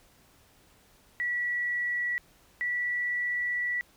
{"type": "tone pair in turn", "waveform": "sine", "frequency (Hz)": [1942, 1952.6], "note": ["B6", "B6"], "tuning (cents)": [-30, -20], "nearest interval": "unison", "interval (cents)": 10, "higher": "second", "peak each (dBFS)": [-27, -27], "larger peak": "neither", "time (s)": [[1.2, 2.18], [2.61, 3.81]], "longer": "second", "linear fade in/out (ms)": 0, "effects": ["pink hiss -61 dBFS RMS until 3.96 s"]}